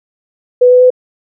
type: tone with pitch steps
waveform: sine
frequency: 495.8 / 499.8 / 503.9 Hz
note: B4 / B4 / B4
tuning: +7 / +21 / +35 cents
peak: -3 dBFS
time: 0.61-0.904 s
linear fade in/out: 10 ms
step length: 98 ms
effects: none